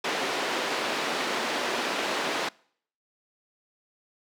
pink band-pass noise, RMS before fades -29 dBFS, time 0.04-2.49 s, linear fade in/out 5 ms, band 320 to 4200 Hz, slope 12 dB/octave, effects noise-tail reverb RT60 0.6 s tail -25 dB re dry + high-pass 200 Hz 12 dB/octave

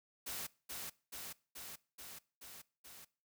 white noise with echo, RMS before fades -43 dBFS, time 0.26-0.47 s, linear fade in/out 10 ms, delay 430 ms, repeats 6, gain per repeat -2 dB, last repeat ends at 3.05 s, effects noise-tail reverb RT60 0.4 s tail -22 dB re dry

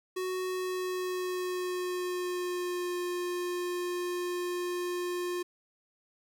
square tone with pitch glide, 370 to 355.3 Hz, F#4 to F4, 0 to +30 cents, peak -32 dBFS, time 0.16-5.43 s, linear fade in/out 10 ms, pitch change -70 cents, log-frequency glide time 0.46-2.96 s, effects 11-bit

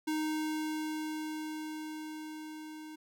square tone with level ramp, 310 Hz, D#4, 6 cents flat, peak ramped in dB -31 to -45 dBFS, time 0.07-2.96 s, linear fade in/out 10 ms, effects none

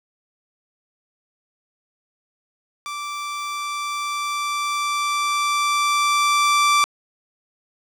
sawtooth tone with level ramp, 1170 Hz, D6, 7 cents flat, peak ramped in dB -24 to -10 dBFS, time 2.86-6.84 s, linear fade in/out 0 ms, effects low-pass 9000 Hz 12 dB/octave + 8-bit

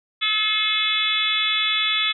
harmonic tone, 430 Hz, A4, 40 cents flat, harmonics 3 / 4 / 5 / 6 / 7 / 8 / 9, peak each -29 / -33 / -26 / -27 / -33 / -21 / -31 dBFS, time 0.21-2.13 s, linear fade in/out 20 ms, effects none

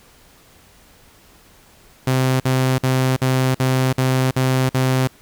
sawtooth tone bursts, 130 Hz, C3, 11 cents flat, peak -11 dBFS, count 8, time 2.07-5.074 s, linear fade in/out 5 ms, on 330 ms, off 52 ms, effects pink hiss -50 dBFS RMS until 5.21 s

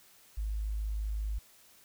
sine tone, 52.6 Hz, G#1, 23 cents sharp, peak -31 dBFS, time 0.37-1.39 s, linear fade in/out 10 ms, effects white hiss -60 dBFS RMS until 1.84 s

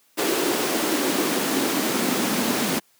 pink noise with high-pass filter sweep, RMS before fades -23 dBFS, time 0.17-2.8 s, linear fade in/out 20 ms, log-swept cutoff 350 to 220 Hz, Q 3.2, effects white hiss -61 dBFS RMS until 2.99 s + high-pass 100 Hz 12 dB/octave

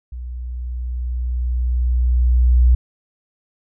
sine tone with level ramp, 61.3 Hz, B1, 12 cents flat, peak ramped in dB -27 to -8 dBFS, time 0.12-2.75 s, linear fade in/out 5 ms, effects none

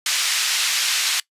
white band-pass noise, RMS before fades -21 dBFS, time 0.06-1.2 s, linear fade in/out 2 ms, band 1800 to 5800 Hz, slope 12 dB/octave, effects noise-tail reverb RT60 0.1 s tail -21 dB re dry + resampled to 32000 Hz

